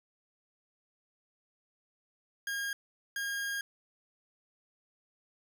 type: tone bursts at uneven times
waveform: 40% pulse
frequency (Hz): 1624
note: G#6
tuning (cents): -39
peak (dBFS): -32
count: 2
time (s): 2.47-2.73 / 3.16-3.61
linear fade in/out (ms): 2
effects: 12-bit